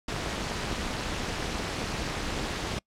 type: noise with amplitude modulation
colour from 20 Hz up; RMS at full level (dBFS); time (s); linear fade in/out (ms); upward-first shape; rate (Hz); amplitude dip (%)
pink; -28; 0.08-2.79; 5; sine; 267; 85
effects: noise-tail reverb RT60 0.1 s tail -26 dB re dry + low-pass 6000 Hz 12 dB/octave